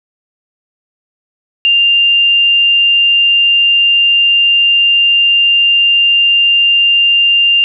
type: tone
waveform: sine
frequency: 2794 Hz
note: F7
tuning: in tune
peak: -6 dBFS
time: 1.65-7.64 s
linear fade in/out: 0 ms
effects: none